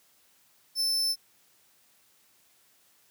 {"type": "tone", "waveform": "40% pulse", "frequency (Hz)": 5290, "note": "E8", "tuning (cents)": 5, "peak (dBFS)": -24, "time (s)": [0.75, 1.16], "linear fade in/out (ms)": 50, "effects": ["white hiss -64 dBFS RMS until 3.1 s", "high-pass 80 Hz 12 dB/octave"]}